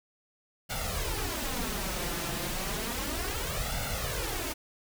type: noise with flanger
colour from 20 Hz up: pink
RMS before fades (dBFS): -33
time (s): 0.69-4.54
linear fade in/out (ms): 20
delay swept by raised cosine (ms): 1.4 to 5.9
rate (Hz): 0.32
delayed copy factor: +0.75
effects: none